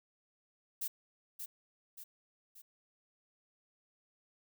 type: noise with echo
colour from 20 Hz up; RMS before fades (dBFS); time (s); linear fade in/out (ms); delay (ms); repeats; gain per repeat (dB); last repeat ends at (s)
violet; -37; 0.81-0.88; 10; 580; 3; -6; 2.62
effects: none